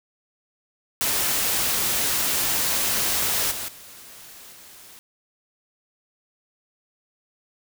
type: noise with level steps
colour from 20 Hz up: white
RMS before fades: -23 / -31 / -44 / -46 dBFS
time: 1.01-4.99 s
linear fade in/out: 0 ms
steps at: 3.51 / 3.68 / 4.52 s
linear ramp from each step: 5 ms
effects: none